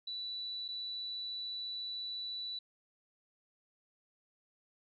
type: tone with dropouts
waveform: sine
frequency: 3957 Hz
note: B7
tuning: 3 cents sharp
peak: -38 dBFS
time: 0.07-2.59 s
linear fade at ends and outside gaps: 5 ms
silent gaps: 0.681-0.686 s
effects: none